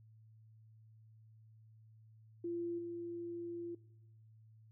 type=tone with level steps; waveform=sine; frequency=343 Hz; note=F4; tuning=31 cents flat; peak=-37 / -41 dBFS; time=2.44-3.75 s; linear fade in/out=5 ms; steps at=2.78 s; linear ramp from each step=10 ms; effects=noise-tail reverb RT60 0.9 s tail -19 dB re dry + added 110 Hz sine -59 dBFS peak until 4.71 s